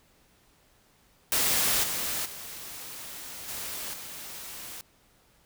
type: noise with level steps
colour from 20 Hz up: white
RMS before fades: -25 / -31 / -41 / -36 / -41 dBFS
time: 1.32-4.81 s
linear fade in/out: 0 ms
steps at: 1.83 / 2.25 / 3.48 / 3.93 s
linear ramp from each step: 10 ms
effects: pink hiss -63 dBFS RMS until 5.45 s